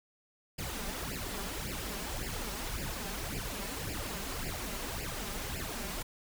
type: noise with flanger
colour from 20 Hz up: pink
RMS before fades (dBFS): -38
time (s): 0.58-6.03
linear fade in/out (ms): 10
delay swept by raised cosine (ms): 0.4 to 5.1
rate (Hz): 1.8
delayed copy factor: +0.8
effects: none